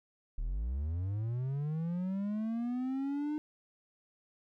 triangle linear sweep, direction up, 33.7 to 305 Hz, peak -30 dBFS, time 0.38-3.38 s, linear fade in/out 0 ms, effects none

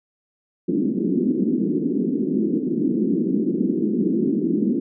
pink band-pass noise, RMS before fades -21 dBFS, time 0.68-4.8 s, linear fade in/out 10 ms, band 190 to 370 Hz, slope 48 dB/octave, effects none

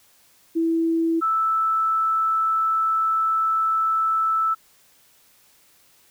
sine tone pair in turn, 329.1 / 1316.4 Hz, E4 / E6, -3 / -3 cents, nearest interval 2 octaves, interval 2400 cents, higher second, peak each -18 dBFS, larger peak neither, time 0.55-1.21 / 1.21-4.55 s, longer second, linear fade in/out 20 ms, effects white hiss -57 dBFS RMS until 6.1 s

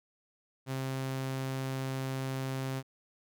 sawtooth tone, 132.8 Hz, C3, 26 cents sharp, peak -29 dBFS, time 0.66-2.83 s, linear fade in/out 50 ms, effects none

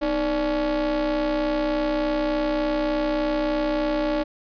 square ring-modulated tone, 138.1 Hz, C#3, 6 cents flat, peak -19 dBFS, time 0.01-4.24 s, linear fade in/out 20 ms, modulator 446 Hz, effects resampled to 11025 Hz

